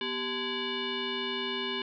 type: tone with frequency modulation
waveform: sine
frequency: 1661.2 Hz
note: G#6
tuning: in tune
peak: -30 dBFS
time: 0.01-1.82 s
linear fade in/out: 2 ms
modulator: 635 Hz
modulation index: 3.1
effects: none